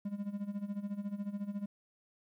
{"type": "tone with tremolo", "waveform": "triangle", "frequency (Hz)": 202.6, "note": "G#3", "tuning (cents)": -43, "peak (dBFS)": -31, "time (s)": [0.05, 1.66], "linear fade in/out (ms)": 5, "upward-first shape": "sine", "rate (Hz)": 14, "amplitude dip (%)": 80, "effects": ["12-bit"]}